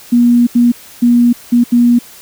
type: tone bursts at uneven times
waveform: sine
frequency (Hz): 240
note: B3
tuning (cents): -49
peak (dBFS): -5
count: 5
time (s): 0.12-0.47 / 0.55-0.72 / 1.02-1.33 / 1.52-1.64 / 1.72-1.99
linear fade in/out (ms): 10
effects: white hiss -37 dBFS RMS until 2.21 s